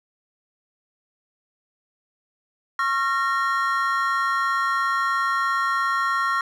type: tone cluster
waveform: triangle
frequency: 1093 / 1370 / 1854 Hz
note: C#6 / F6 / A#6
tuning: -25 / -34 / -10 cents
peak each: -22 / -22 / -25 dBFS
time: 2.79-6.41 s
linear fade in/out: 2 ms
effects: none